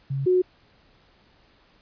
sine tone pair in turn, 136.7 / 365.8 Hz, C#3 / F#4, -24 / -20 cents, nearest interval octave + perfect fourth, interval 1704 cents, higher second, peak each -24 / -16 dBFS, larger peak second, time 0.1-0.26 / 0.26-0.42 s, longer neither, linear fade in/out 10 ms, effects pink hiss -59 dBFS RMS until 1.81 s + resampled to 11025 Hz

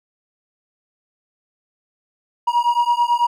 triangle beating tone pair, 951 / 960.1 Hz, A#5 / B5, +34 / -49 cents, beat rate 9.1 Hz, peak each -16 dBFS, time 2.47-3.27 s, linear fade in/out 10 ms, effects none

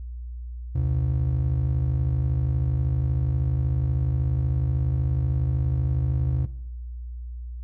triangle ring-modulated tone, 102.7 Hz, G#2, 19 cents flat, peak -16 dBFS, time 0.75-6.46 s, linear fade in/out 5 ms, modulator 26.3 Hz, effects noise-tail reverb RT60 0.8 s tail -18 dB re dry + added 60 Hz sine -32 dBFS peak until 7.63 s

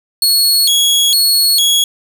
sawtooth tone with vibrato, 3807 Hz, A#7, 36 cents sharp, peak -6 dBFS, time 0.22-1.84 s, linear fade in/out 2 ms, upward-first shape square, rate 1.1 Hz, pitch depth 230 cents each way, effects none

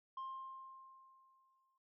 sine tone with exponential decay, 1059 Hz, C6, 21 cents sharp, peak -39 dBFS, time 0.17-1.78 s, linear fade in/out 5 ms, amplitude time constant 350 ms, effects tanh soft clip ceiling -41 dBFS

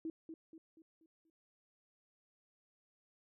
sine tone with echo, 323.2 Hz, E4, 34 cents flat, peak -38 dBFS, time 0.05-0.1 s, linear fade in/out 2 ms, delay 240 ms, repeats 5, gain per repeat -7 dB, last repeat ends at 1.3 s, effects none

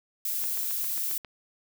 violet noise, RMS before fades -30 dBFS, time 0.25-1.18 s, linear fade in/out 2 ms
click train, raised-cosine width 0.3 ms, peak -26 dBFS, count 7, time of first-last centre 0.44-1.248 s, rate 7.43 Hz
effects none

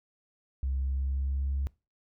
sine tone with pitch glide, 66.6 to 68.63 Hz, C2 to C#2, +31 to -17 cents, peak -26 dBFS, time 0.63-1.67 s, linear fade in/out 0 ms, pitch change +52 cents, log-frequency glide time 0.73-1.52 s, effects noise-tail reverb RT60 0.3 s tail -24 dB re dry + tanh soft clip ceiling -24 dBFS

